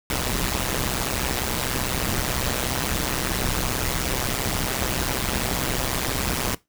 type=noise with amplitude modulation; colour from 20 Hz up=pink; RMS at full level=-21 dBFS; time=0.1-6.55 s; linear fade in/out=2 ms; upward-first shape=sine; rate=129 Hz; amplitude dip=95%; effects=noise-tail reverb RT60 0.2 s tail -20 dB re dry